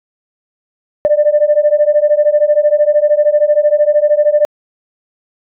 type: beating tone pair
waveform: sine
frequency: 589 / 602 Hz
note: D5 / D5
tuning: +5 / +43 cents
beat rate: 13 Hz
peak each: -10 dBFS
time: 1.05-4.45 s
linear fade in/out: 0 ms
effects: tanh soft clip ceiling -1 dBFS